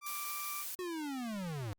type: tone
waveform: 30% pulse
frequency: 1174.7 Hz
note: D6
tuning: in tune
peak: -39 dBFS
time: 0.01-0.65 s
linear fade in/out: 50 ms
type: noise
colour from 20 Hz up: blue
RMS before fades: -41 dBFS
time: 0.06-0.75 s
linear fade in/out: 5 ms
type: linear sweep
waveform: square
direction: down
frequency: 370.9 to 96.2 Hz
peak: -38 dBFS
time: 0.79-1.73 s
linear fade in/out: 0 ms
effects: Opus 48 kbps